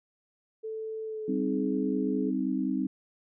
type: tone with pitch glide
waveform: sine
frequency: 440 to 422.8 Hz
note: A4 to G#4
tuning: 0 to +31 cents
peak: -33 dBFS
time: 0.63-2.31 s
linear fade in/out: 20 ms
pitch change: -69 cents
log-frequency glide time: 1.05-1.45 s
type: chord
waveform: sine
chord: C minor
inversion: second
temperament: equal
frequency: 196 / 261.6 / 311.1 Hz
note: G3 / C4 / Eb4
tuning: 0 / 0 / 0 cents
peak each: -32 / -29 / -32 dBFS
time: 1.28-2.87 s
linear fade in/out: 5 ms
effects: none